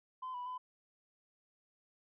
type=tone with pitch steps; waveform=sine; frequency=1025 / 985 / 1007 Hz; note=C6 / B5 / B5; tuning=-36 / -5 / +33 cents; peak=-38 dBFS; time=0.22-0.58 s; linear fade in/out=10 ms; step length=120 ms; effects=tanh soft clip ceiling -37 dBFS